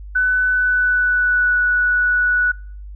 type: tone with pitch glide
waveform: sine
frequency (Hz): 1500 to 1474.2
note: F#6 to F#6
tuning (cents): +23 to -7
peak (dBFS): -13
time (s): 0.15-2.52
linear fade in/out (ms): 10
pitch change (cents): -30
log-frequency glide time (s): 0.51-1.57
effects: noise-tail reverb RT60 0.5 s tail -25 dB re dry + added 50 Hz sine -31 dBFS peak until 2.95 s